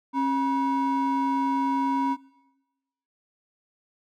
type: ring-modulated tone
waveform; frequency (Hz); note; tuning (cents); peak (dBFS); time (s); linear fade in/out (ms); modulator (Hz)
triangle; 618; D#5; -12; -16; 0.13-2.17; 50; 347
effects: noise-tail reverb RT60 1.0 s tail -22 dB re dry + tanh soft clip ceiling -13 dBFS